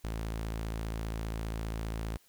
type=tone; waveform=sawtooth; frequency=55 Hz; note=A1; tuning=in tune; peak=-30 dBFS; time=0.04-2.17 s; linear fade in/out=0 ms; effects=white hiss -65 dBFS RMS until 2.28 s